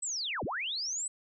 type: linear two-way sweep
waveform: sine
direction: down then up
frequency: 8210 to 56 to 8210 Hz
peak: -32 dBFS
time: 0.02-1.08 s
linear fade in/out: 10 ms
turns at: 0.44 s
effects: none